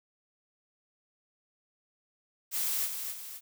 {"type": "noise with echo", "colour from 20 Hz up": "blue", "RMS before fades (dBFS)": -31, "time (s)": [2.51, 2.89], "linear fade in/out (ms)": 50, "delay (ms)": 260, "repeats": 2, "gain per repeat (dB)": -6, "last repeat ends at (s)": 3.41, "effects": []}